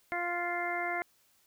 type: harmonic tone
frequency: 349.2 Hz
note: F4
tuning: in tune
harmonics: 1 / 2 / 3 / 4 / 5 / 6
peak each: -40 / -35 / -42 / -40 / -40 / -36 dBFS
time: 0.12-1.02 s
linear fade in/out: 0 ms
effects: white hiss -68 dBFS RMS until 1.46 s